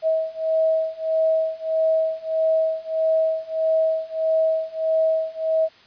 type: beating tone pair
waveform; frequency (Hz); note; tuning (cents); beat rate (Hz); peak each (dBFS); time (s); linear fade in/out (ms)
sine; 640 / 641.6; D#5 / E5; +49 / -47; 1.6; -22 / -21; 0.02-5.69; 50
effects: white hiss -51 dBFS RMS until 5.86 s + resampled to 11025 Hz